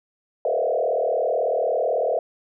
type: tone with frequency modulation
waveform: sine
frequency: 573 Hz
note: D5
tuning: 43 cents flat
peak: -19 dBFS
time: 0.45-2.19 s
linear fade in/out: 2 ms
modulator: 38.1 Hz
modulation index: 3.1
effects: none